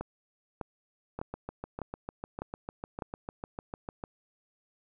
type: two click trains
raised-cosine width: 1 ms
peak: -23 / -21 dBFS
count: 20 / 6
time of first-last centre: 1.19-4.039 / 0.01-3.022 s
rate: 6.67 / 1.66 Hz
effects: none